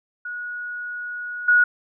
sine tone with level steps, 1456 Hz, F#6, 28 cents flat, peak -28 / -12 dBFS, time 0.25-1.64 s, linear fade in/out 5 ms, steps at 1.48 s, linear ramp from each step 5 ms, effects none

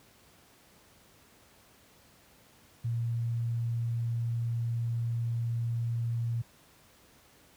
sine tone, 116.9 Hz, A#2, 5 cents sharp, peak -28 dBFS, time 2.84-6.42 s, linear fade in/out 10 ms, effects pink hiss -60 dBFS RMS until 7.56 s + high-pass 60 Hz 12 dB/octave

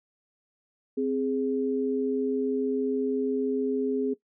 sine tone pair together, 261.6 / 415.3 Hz, C4 / G#4, 0 / 0 cents, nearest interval minor sixth, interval 800 cents, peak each -27 dBFS, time 0.97-4.14 s, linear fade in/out 10 ms, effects noise-tail reverb RT60 0.1 s tail -17 dB re dry

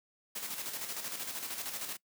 white noise with tremolo, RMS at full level -38 dBFS, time 0.35-1.97 s, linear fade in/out 10 ms, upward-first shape square, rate 13 Hz, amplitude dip 45%, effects noise-tail reverb RT60 0.1 s tail -22 dB re dry + high-pass 150 Hz 12 dB/octave

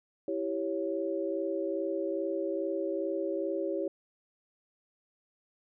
sine chord, C# diminished, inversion first, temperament equal, 329.6 / 392 / 554.4 Hz, E4 / G4 / C#5, 0 / 0 / 0 cents, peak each -34 dBFS, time 0.28-3.88 s, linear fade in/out 2 ms, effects none

